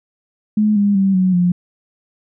sine tone with pitch steps, 212.3 / 202.9 / 194.01 / 185.46 / 177.29 Hz, G#3 / G#3 / G3 / F#3 / F3, +38 / -40 / -18 / +4 / +26 cents, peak -11 dBFS, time 0.57-1.52 s, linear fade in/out 5 ms, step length 190 ms, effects none

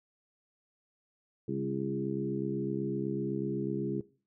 harmonic tone with a mistuned harmonic, 68 Hz, C#2, 33 cents flat, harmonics 2 / 3 / 4 / 5 / 6, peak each -37 / -37 / -39 / -36 / -39 dBFS, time 1.48-4.01 s, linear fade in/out 5 ms, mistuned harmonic 3, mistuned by -27 cents, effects noise-tail reverb RT60 0.4 s tail -19 dB re dry

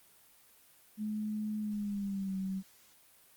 sine tone with pitch glide, 213.1 to 190.95 Hz, G#3 to G3, +45 to -45 cents, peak -33 dBFS, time 0.97-2.63 s, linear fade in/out 50 ms, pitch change -190 cents, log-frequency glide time 1.6-2.34 s, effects white hiss -62 dBFS RMS until 3.36 s + Opus 32 kbps

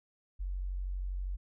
sine tone, 46.25 Hz, F#1, in tune, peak -33 dBFS, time 0.39-1.37 s, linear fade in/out 20 ms, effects none

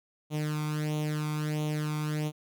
sawtooth tone with flanger, 151.9 Hz, D#3, 41 cents flat, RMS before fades -31 dBFS, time 0.3-2.32 s, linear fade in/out 50 ms, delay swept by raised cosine 0.3 to 0.87 ms, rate 1.5 Hz, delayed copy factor +0.75, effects none

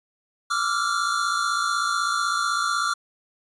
square tone cluster, 1168 / 1353 / 1409 Hz, D6 / E6 / F6, -10 / +45 / +15 cents, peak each -27 dBFS, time 0.5-2.94 s, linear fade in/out 10 ms, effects resampled to 22050 Hz

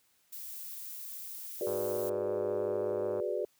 violet noise, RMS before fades -43 dBFS, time 0.32-2.1 s, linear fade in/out 10 ms
sine chord, G# half-diminished seventh, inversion third, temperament equal, 370 / 415.3 / 493.9 / 587.3 Hz, F#4 / G#4 / B4 / D5, 0 / 0 / 0 / 0 cents, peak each -36 dBFS, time 1.61-3.45 s, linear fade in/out 2 ms
click train, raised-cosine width 1 ms, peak -29 dBFS, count 160, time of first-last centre 1.67-3.199 s, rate 104 Hz
effects white hiss -70 dBFS RMS until 3.59 s + high-pass 60 Hz 12 dB/octave

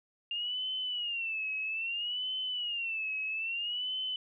sine tone with vibrato, 2794 Hz, F7, in tune, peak -32 dBFS, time 0.31-4.16 s, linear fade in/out 2 ms, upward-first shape sine, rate 0.61 Hz, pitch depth 150 cents each way, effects none

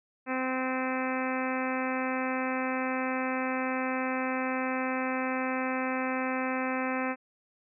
harmonic tone, 258.8 Hz, C4, 19 cents flat, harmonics 1 / 2 / 3 / 4 / 5 / 6 / 7 / 8 / 9 / 10, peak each -32 / -35 / -37 / -38 / -39 / -40 / -40 / -41 / -42 / -42 dBFS, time 0.26-7.16 s, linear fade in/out 50 ms, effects none

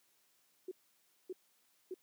sine tone bursts, 370 Hz, F#4, in tune, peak -39 dBFS, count 3, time 0.68-1.942 s, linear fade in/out 5 ms, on 34 ms, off 580 ms, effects white hiss -73 dBFS RMS until 2.02 s + high-pass 150 Hz 12 dB/octave

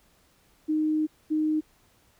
sine tone pair in turn, 309.1 / 309.1 Hz, D#4 / D#4, -11 / -11 cents, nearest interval unison, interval 0 cents, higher neither, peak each -22 dBFS, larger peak neither, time 0.68-1.07 / 1.3-1.61 s, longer first, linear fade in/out 20 ms, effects pink hiss -63 dBFS RMS until 2.19 s

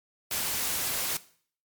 white noise, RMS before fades -30 dBFS, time 0.31-1.17 s, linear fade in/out 2 ms, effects noise-tail reverb RT60 0.5 s tail -17 dB re dry + MP3 96 kbps

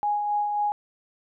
sine tone with tremolo, 829 Hz, G#5, 3 cents flat, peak -21 dBFS, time 0.03-0.72 s, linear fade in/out 0 ms, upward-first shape sine, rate 3.7 Hz, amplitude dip 35%, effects none

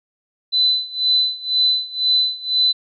sine tone with tremolo, 4012 Hz, B7, 26 cents sharp, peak -12 dBFS, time 0.52-2.73 s, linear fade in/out 20 ms, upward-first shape sine, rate 2 Hz, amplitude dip 90%, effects none

